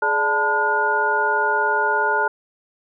sine tone cluster, 422.2 / 590 / 886 / 1003 / 1438 Hz, G#4 / D5 / A5 / B5 / F#6, +29 / +8 / +12 / +26 / -50 cents, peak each -25 / -28 / -21 / -28 / -20 dBFS, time 0.02-2.28 s, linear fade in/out 5 ms, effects none

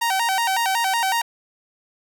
sawtooth tone with vibrato, 845 Hz, G#5, 30 cents sharp, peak -15 dBFS, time 0.01-1.22 s, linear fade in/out 10 ms, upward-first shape square, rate 5.4 Hz, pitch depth 170 cents each way, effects none

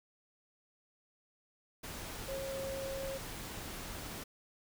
sine tone in noise, 541 Hz, C#5, 42 cents flat, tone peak -38 dBFS, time 2.28-3.18 s, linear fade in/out 10 ms, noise pink, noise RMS -44 dBFS, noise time 1.83-4.24 s, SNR +3 dB, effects none

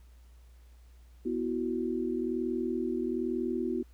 sine chord, B suspended fourth, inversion none, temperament just, 246.9 / 329.3 / 370.4 Hz, B3 / E4 / F#4, 0 / -2 / +2 cents, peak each -33 / -34 / -33 dBFS, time 1.25-3.83 s, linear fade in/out 10 ms, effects added 60 Hz sine -52 dBFS peak until 3.93 s + pink hiss -68 dBFS RMS until 3.93 s

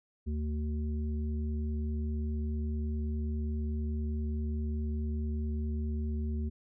harmonic tone, 75.4 Hz, D2, 46 cents sharp, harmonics 1 / 3 / 5, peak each -31 / -38 / -47 dBFS, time 0.26-6.5 s, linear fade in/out 20 ms, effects none

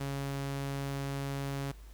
sawtooth tone, 138.59 Hz, C#3, in tune, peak -30 dBFS, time 0-1.72 s, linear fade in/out 10 ms, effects added 51 Hz sine -47 dBFS peak until 1.93 s + pink hiss -61 dBFS RMS until 1.93 s

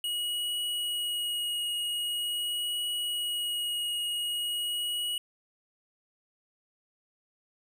square tone with vibrato, 2899 Hz, F#7, 36 cents flat, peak -30 dBFS, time 0.04-5.18 s, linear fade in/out 2 ms, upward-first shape triangle, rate 0.44 Hz, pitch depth 11 cents each way, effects none

